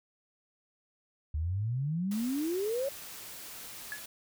sine exponential sweep, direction up, 72.5 to 570 Hz, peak -29 dBFS, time 1.34-2.89 s, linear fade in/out 5 ms
white noise, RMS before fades -45 dBFS, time 2.11-4.06 s, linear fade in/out 5 ms
sine tone with exponential decay, 1698 Hz, G#6, 38 cents sharp, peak -32 dBFS, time 3.92-4.05 s, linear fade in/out 0 ms, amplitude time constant 28 ms
effects none

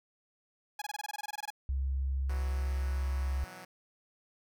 sawtooth tone bursts, 833 Hz, G#5, 5 cents sharp, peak -32 dBFS, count 15, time 0.79-1.504 s, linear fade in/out 5 ms, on 28 ms, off 21 ms
sine tone, 67.1 Hz, C2, 44 cents sharp, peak -29 dBFS, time 1.69-3.44 s, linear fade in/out 0 ms
5% pulse chord, B suspended fourth, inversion none, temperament equal, 123.47 / 164.81 / 185 Hz, B2 / E3 / F#3, 0 / 0 / 0 cents, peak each -42 / -40 / -37 dBFS, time 2.29-3.65 s, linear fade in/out 5 ms
effects none

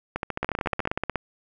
two click trains, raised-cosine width 0.5 ms, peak -12 / -10 dBFS, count 11 / 13, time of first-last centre 0.16-0.874 / 0.43-1.157 s, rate 14 / 16.5 Hz, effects none

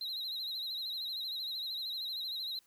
triangle tone with vibrato, 3963 Hz, B7, 5 cents sharp, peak -35 dBFS, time 0.01-2.59 s, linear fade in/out 2 ms, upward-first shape sine, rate 13 Hz, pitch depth 88 cents each way, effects white hiss -69 dBFS RMS until 2.66 s

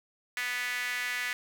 sawtooth tone with high-pass filter, 246.9 Hz, B3, in tune, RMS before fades -33 dBFS, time 0.37-1.33 s, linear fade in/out 0 ms, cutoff 1900 Hz, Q 4.1, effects none

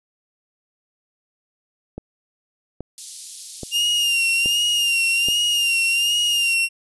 click train, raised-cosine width 2 ms, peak -17 dBFS, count 5, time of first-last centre 1.98-5.286 s, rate 1.21 Hz
white high-pass noise, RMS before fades -34 dBFS, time 2.98-6.54 s, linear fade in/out 0 ms, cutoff 3800 Hz, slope 24 dB/octave
40% pulse tone with vibrato, 2803 Hz, F7, 6 cents sharp, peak -16 dBFS, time 3.71-6.69 s, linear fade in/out 50 ms, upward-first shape sine, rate 1.3 Hz, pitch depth 48 cents each way
effects resampled to 24000 Hz

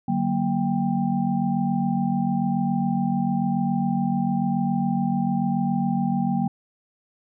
sine tone cluster, 146.7 / 187.7 / 234.7 / 790 Hz, D3 / F#3 / A#3 / G5, -2 / +25 / +12 / +13 cents, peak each -29 / -24 / -24 / -29 dBFS, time 0.08-6.48 s, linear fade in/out 5 ms, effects none

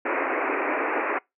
pink band-pass noise, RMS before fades -26 dBFS, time 0.05-1.19 s, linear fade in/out 10 ms, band 270 to 2500 Hz, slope 96 dB/octave, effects noise-tail reverb RT60 0.2 s tail -25 dB re dry

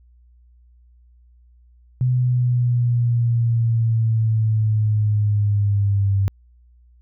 sine linear sweep, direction down, 126.4 to 97.6 Hz, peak -15 dBFS, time 2.01-6.28 s, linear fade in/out 0 ms, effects added 60 Hz sine -49 dBFS peak until 7.01 s

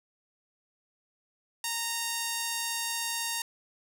5% pulse tone, 926 Hz, A#5, 12 cents flat, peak -18 dBFS, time 1.64-3.42 s, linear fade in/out 2 ms, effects none

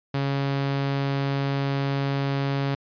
sawtooth tone, 138.59 Hz, C#3, in tune, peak -19 dBFS, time 0.14-2.75 s, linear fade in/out 5 ms, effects resampled to 11025 Hz

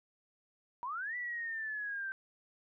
sine linear two-way sweep, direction up then down, 932.3 to 1975.5 to 1550 Hz, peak -36 dBFS, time 0.83-2.12 s, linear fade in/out 0 ms, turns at 1.16 s, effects none

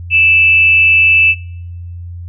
sine tone with amplitude modulation, 2637 Hz, E7, in tune, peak -4 dBFS, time 0.1-1.35 s, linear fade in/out 50 ms, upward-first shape sine, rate 284 Hz, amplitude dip 40%, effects noise-tail reverb RT60 0.9 s tail -26 dB re dry + added 87 Hz sine -24 dBFS peak until 2.28 s

